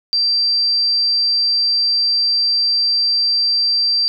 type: tone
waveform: sine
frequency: 4700 Hz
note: D8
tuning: 1 cent sharp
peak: -13 dBFS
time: 0.13-4.08 s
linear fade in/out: 0 ms
effects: none